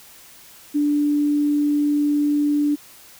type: tone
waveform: sine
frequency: 293 Hz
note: D4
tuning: 4 cents flat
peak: -16 dBFS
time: 0.74-2.76 s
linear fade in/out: 20 ms
effects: white hiss -46 dBFS RMS until 3.19 s